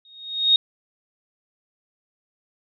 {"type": "tone with exponential growth", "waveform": "sine", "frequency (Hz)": 3729, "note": "A#7", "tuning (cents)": 0, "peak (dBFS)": -10, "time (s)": [0.05, 0.56], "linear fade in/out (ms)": 2, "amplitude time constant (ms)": 110, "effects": []}